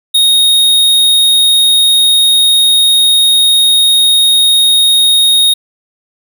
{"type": "tone", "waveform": "square", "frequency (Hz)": 3729, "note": "A#7", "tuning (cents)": 0, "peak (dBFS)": -6, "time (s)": [0.14, 5.54], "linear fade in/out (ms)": 10, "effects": []}